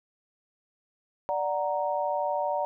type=chord; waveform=sine; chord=D augmented; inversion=none; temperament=equal; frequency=587.3 / 740 / 932.3 Hz; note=D5 / F#5 / A#5; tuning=0 / 0 / 0 cents; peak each=-29 / -31 / -30 dBFS; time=1.29-2.65 s; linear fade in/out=0 ms; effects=none